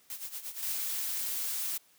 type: noise with tremolo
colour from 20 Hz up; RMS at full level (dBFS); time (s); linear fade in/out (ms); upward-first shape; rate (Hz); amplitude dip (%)
blue; -38; 0.1-0.72; 0; sine; 8.6; 75
type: noise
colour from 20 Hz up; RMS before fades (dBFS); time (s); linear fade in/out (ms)
blue; -34; 0.62-1.78; 10
effects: white hiss -64 dBFS RMS until 1.98 s + high-pass 100 Hz 12 dB/octave

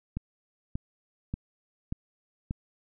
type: click train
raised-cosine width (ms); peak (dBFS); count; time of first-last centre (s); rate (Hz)
5; -19; 5; 0.17-2.509; 1.71
effects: none

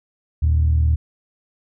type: tone pair together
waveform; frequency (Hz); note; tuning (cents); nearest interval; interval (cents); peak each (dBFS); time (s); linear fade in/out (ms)
sine; 77.78 / 116.54; D#2 / A#2; 0 / 0; perfect fifth; 700; -13 / -22; 0.42-0.96; 10
effects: tanh soft clip ceiling -8 dBFS

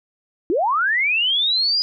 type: linear sweep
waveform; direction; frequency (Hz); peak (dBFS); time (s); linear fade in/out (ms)
sine; up; 300 to 4978; -16; 0.5-1.82; 0
effects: none

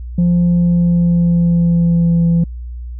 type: tone with pitch glide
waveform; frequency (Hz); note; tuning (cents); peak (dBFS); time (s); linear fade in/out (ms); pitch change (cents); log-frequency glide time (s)
sine; 174.5 to 168.95; F3 to E3; -1 to +43; -7; 0.18-2.44; 5; -56; 0.41-2.24
effects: tanh soft clip ceiling -8 dBFS + added 60 Hz sine -24 dBFS peak until 2.99 s

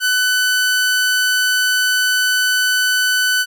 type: tone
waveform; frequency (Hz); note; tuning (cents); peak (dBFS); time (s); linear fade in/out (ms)
sawtooth; 1500; F#6; +23; -10; 0-3.46; 50
effects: none

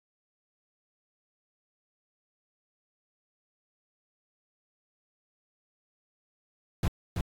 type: noise with echo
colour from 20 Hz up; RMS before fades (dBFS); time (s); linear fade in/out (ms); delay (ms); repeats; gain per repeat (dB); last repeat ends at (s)
brown; -25; 6.83-6.88; 2; 330; 1; -4; 7.21
effects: AAC 64 kbps

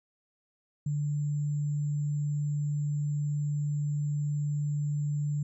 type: tone with sample-and-hold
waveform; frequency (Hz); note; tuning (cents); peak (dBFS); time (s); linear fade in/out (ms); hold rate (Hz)
sine; 146.83; D3; 0; -27; 0.86-5.43; 5; 7350
effects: resampled to 22050 Hz

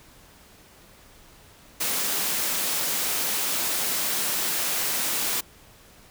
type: high-pass noise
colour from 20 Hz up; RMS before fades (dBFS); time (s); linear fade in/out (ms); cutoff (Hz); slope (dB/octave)
white; -26; 1.8-5.41; 10; 150; 24
effects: pink hiss -52 dBFS RMS until 6.1 s

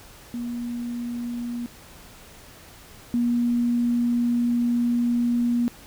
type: tone pair in turn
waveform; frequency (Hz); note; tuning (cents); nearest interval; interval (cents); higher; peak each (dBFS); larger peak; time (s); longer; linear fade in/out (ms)
sine; 239.3 / 239.3; A#3 / A#3; +46 / +46; unison; 0; neither; -27 / -19; second; 0.34-1.66 / 3.14-5.68; second; 0
effects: pink hiss -47 dBFS RMS until 5.86 s

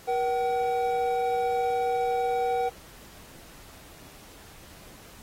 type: tone pair together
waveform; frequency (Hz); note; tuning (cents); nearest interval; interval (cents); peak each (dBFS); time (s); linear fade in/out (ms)
triangle; 478.5 / 760; A#4 / F#5; +45 / +46; minor sixth; 801; -25 / -24; 0.07-2.7; 20
effects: pink hiss -50 dBFS RMS until 5.22 s + AAC 48 kbps

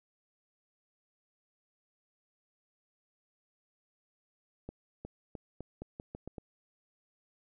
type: accelerating click train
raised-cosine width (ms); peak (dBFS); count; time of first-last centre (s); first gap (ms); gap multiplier
2; -28; 9; 4.69-6.382; 360; 0.84
effects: none

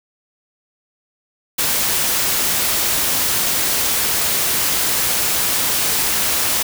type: noise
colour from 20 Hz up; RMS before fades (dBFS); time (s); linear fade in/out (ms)
white; -18; 1.58-6.63; 10
effects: none

